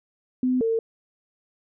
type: tone pair in turn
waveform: sine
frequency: 254 / 452.6 Hz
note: B3 / A4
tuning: +49 / +49 cents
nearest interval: minor seventh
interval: 1000 cents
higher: second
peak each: -19 / -20 dBFS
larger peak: first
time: 0.43-0.61 / 0.61-0.79 s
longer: neither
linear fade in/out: 2 ms
effects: none